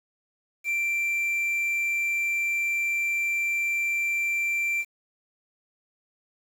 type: tone with quantisation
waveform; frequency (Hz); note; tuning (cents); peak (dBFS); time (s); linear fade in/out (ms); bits
triangle; 2353; D7; +3; -22; 0.64-4.85; 50; 8
effects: none